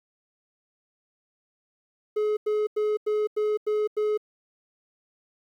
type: tone bursts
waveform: triangle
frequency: 424.1 Hz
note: G#4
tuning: 36 cents sharp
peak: -20 dBFS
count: 7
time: 2.16-4.176 s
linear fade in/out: 10 ms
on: 210 ms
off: 91 ms
effects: 10-bit